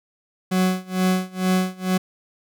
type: tone with tremolo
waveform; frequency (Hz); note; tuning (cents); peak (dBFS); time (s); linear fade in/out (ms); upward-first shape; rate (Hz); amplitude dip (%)
40% pulse; 185.3; F#3; +3; -15; 0.51-1.98; 10; sine; 2.2; 95
effects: none